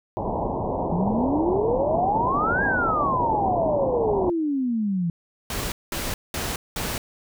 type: low-pass noise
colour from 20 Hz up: white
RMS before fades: -26 dBFS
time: 0.17-4.3 s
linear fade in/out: 0 ms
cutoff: 980 Hz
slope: 96 dB/octave
type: exponential two-way sweep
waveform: sine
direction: up then down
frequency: 164.81 to 1661.2 to 164.81 Hz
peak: -21 dBFS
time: 0.92-5.1 s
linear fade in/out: 2 ms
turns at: 2.64 s
type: noise bursts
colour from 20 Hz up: pink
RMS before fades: -28 dBFS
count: 4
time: 5.5-6.98 s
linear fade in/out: 2 ms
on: 220 ms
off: 200 ms
effects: none